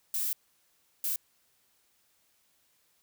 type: noise bursts at uneven times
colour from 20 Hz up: violet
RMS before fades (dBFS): -31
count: 2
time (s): 0.14-0.33 / 1.04-1.16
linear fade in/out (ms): 2
effects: white hiss -70 dBFS RMS until 3.02 s